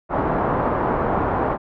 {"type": "low-pass noise", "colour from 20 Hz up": "white", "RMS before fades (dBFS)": -21, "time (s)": [0.09, 1.58], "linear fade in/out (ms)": 50, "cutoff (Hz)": 1100, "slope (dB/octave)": 24, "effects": []}